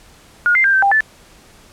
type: tone with pitch steps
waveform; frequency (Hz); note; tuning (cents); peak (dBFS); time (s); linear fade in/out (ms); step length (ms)
sine; 1435 / 2089 / 1590 / 1550 / 795 / 1751; F6 / C7 / G6 / G6 / G5 / A6; +47 / -3 / +24 / -20 / +24 / -9; -10; 0.46-1.006; 0; 91
effects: pink hiss -46 dBFS RMS until 1.72 s + low-pass 11000 Hz 12 dB/octave